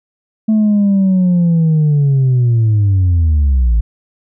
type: linear sweep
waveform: sine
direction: down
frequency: 220 to 53.1 Hz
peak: -6 dBFS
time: 0.48-3.81 s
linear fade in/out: 10 ms
effects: tanh soft clip ceiling -7 dBFS